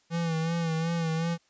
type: tone with vibrato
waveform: square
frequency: 164.81 Hz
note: E3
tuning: in tune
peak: -27 dBFS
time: 0.1-1.38 s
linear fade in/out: 50 ms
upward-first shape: sine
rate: 2.7 Hz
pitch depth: 50 cents each way
effects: white hiss -67 dBFS RMS until 1.49 s + resampled to 16000 Hz